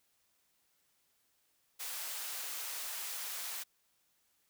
white high-pass noise, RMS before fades -41 dBFS, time 1.79-3.64 s, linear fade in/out 20 ms, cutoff 680 Hz, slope 12 dB/octave, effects white hiss -75 dBFS RMS until 4.49 s

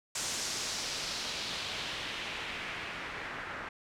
white noise with low-pass filter sweep, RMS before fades -38 dBFS, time 0.15-3.69 s, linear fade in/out 5 ms, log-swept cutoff 7200 to 1600 Hz, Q 1.6, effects none

